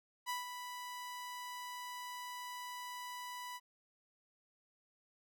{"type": "tone with ADSR envelope", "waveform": "sawtooth", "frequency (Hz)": 987.8, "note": "B5", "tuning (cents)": 0, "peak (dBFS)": -32, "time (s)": [0.26, 3.6], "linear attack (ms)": 36, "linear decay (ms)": 150, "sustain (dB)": -8, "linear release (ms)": 41, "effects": []}